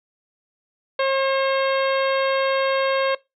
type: harmonic tone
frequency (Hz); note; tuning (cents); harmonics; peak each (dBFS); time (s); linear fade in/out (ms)
538; C5; +48; 1 / 2 / 3 / 4 / 5 / 6 / 7 / 8; -19 / -25 / -29 / -31 / -33 / -35 / -36 / -37; 0.99-3.15; 5
effects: noise-tail reverb RT60 0.2 s tail -21 dB re dry